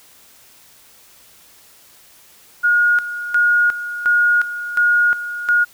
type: tone with tremolo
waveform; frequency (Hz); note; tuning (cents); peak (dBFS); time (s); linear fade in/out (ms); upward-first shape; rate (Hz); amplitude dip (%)
sine; 1436; F6; +48; -11; 2.63-5.65; 20; square; 1.4; 75
effects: white hiss -48 dBFS RMS until 5.73 s